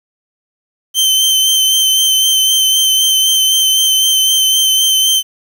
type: tone with vibrato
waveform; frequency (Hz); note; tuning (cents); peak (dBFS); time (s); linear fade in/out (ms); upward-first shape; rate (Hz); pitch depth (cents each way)
sawtooth; 3099; G7; -21; -6; 0.94-5.23; 50; sine; 3.9; 19
effects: 7-bit